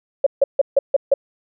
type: tone bursts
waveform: sine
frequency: 554.4 Hz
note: C#5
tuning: in tune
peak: -9 dBFS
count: 6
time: 0.24-1.14 s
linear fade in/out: 5 ms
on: 25 ms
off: 150 ms
effects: none